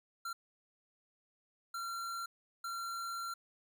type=tone bursts at uneven times; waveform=square; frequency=1369 Hz; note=F6; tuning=35 cents flat; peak=-39 dBFS; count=3; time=0.25-0.33 / 1.74-2.26 / 2.64-3.34 s; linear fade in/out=5 ms; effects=none